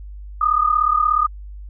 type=tone pair together; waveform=sine; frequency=1207.7 / 1244.5 Hz; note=D6 / D#6; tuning=+48 / 0 cents; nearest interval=minor second; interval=52 cents; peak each=-17 dBFS; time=0.41-1.27 s; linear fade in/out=5 ms; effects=added 50 Hz sine -32 dBFS peak until 1.69 s